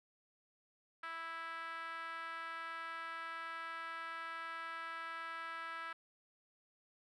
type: tone with band-pass filter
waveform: 5% pulse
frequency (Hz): 329.2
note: E4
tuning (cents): -2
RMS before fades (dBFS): -45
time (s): 1.03-5.93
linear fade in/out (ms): 5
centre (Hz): 1400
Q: 3.1
effects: none